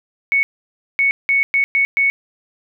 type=tone bursts at uneven times; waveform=sine; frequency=2217 Hz; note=C#7; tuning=in tune; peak=-12 dBFS; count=6; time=0.32-0.43 / 0.99-1.11 / 1.29-1.43 / 1.54-1.64 / 1.75-1.85 / 1.97-2.1 s; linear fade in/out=0 ms; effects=none